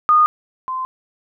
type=tone pair in turn; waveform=sine; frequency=1228 / 1035 Hz; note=D#6 / C6; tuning=-23 / -19 cents; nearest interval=minor third; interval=296 cents; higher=first; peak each=-9 / -21 dBFS; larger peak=first; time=0.09-0.26 / 0.68-0.85 s; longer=neither; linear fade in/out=0 ms; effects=none